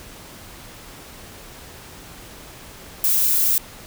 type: noise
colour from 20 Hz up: violet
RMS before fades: -18 dBFS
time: 3.04-3.58 s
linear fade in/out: 0 ms
effects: pink hiss -41 dBFS RMS until 3.86 s